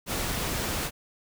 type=noise; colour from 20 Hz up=pink; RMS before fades=-30 dBFS; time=0.06-0.91 s; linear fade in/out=50 ms; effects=none